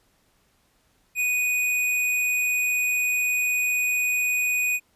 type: tone with hard clipping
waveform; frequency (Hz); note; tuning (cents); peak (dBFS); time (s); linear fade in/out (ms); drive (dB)
sine; 2481; D#7; -6; -22; 1.15-4.8; 50; 18
effects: pink hiss -65 dBFS RMS until 4.95 s + resampled to 32000 Hz